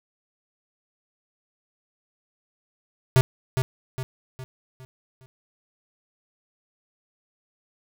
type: tone with echo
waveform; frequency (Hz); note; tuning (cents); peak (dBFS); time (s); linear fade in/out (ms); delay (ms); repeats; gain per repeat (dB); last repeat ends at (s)
square; 130; C3; -11; -14; 3.16-3.21; 0; 410; 5; -7; 5.26
effects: none